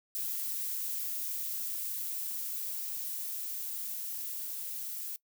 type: noise with level ramp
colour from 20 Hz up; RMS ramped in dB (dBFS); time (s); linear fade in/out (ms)
violet; -35 to -39; 0.15-5.16; 0
effects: noise-tail reverb RT60 0.1 s tail -22 dB re dry